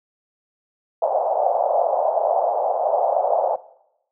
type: band-pass noise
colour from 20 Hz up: white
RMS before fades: -20 dBFS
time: 1.02-3.56 s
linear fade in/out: 5 ms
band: 560 to 780 Hz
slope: 48 dB/octave
effects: noise-tail reverb RT60 0.8 s tail -18 dB re dry